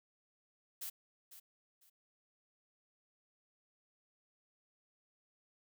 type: noise with echo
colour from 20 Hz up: blue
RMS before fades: -43 dBFS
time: 0.81-0.9 s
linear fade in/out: 10 ms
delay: 500 ms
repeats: 2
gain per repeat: -12 dB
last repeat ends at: 1.9 s
effects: none